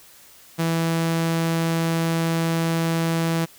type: tone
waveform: sawtooth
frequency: 164.9 Hz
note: E3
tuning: 1 cent sharp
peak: -16 dBFS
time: 0.58-3.46 s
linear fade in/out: 20 ms
effects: white hiss -49 dBFS RMS until 3.58 s